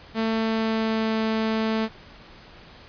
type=tone with pitch glide; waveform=sawtooth; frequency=223.3 to 220.9 Hz; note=A3 to A3; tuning=+26 to +7 cents; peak=-18 dBFS; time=0.14-1.89 s; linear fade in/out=50 ms; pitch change=-19 cents; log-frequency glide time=0.33-1.18 s; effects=pink hiss -47 dBFS RMS until 2.88 s + resampled to 11025 Hz